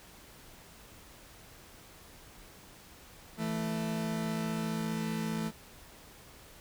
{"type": "tone pair together", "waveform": "40% pulse", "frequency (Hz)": [165.1, 220], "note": ["E3", "A3"], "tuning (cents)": [3, 0], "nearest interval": "perfect fourth", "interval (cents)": 497, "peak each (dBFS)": [-35, -33], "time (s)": [3.37, 5.52], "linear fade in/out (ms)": 50, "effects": ["pink hiss -54 dBFS RMS until 6.6 s"]}